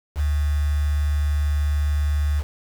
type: tone with quantisation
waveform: sine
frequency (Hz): 73.42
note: D2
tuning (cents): 0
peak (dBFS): -18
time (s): 0.15-2.44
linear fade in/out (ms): 50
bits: 6
effects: none